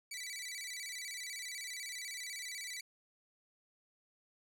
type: tone with vibrato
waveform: 15% pulse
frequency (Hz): 2129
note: C7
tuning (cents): +30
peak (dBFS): -35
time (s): 0.11-2.81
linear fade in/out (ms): 5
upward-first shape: square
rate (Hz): 16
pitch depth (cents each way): 120
effects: none